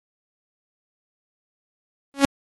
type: tone with exponential growth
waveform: sawtooth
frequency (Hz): 277.2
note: C#4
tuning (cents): 0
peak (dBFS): -5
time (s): 2.14-2.25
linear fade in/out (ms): 0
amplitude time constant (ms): 23
effects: AAC 32 kbps